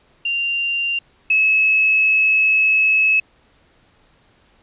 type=tone pair in turn; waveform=sine; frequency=2780 / 2585 Hz; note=F7 / E7; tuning=-9 / -34 cents; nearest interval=minor second; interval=125 cents; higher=first; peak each=-18 / -12 dBFS; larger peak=second; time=0.25-0.99 / 1.3-3.2 s; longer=second; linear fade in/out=5 ms; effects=pink hiss -56 dBFS RMS until 4.62 s + resampled to 8000 Hz